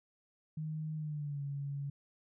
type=tone with pitch glide; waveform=sine; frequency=155.56 to 141.01 Hz; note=D#3 to C#3; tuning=0 to +30 cents; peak=-36 dBFS; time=0.57-1.9 s; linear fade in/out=5 ms; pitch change=-170 cents; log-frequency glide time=0.96-1.42 s; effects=none